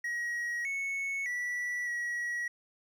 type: tone with pitch steps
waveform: triangle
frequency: 1901 / 2206 / 1955 / 1917 Hz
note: A#6 / C#7 / B6 / A#6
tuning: +33 / -9 / -18 / +48 cents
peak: -30 dBFS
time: 0.04-2.48 s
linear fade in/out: 5 ms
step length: 610 ms
effects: none